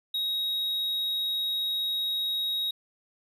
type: tone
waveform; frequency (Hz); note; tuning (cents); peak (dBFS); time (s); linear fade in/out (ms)
triangle; 3789; A#7; +27; -25; 0.14-2.71; 5
effects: none